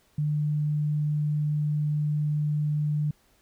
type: tone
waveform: sine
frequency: 149.6 Hz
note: D3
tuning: 32 cents sharp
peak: -23 dBFS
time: 0.18-3.11 s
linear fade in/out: 5 ms
effects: pink hiss -64 dBFS RMS until 3.41 s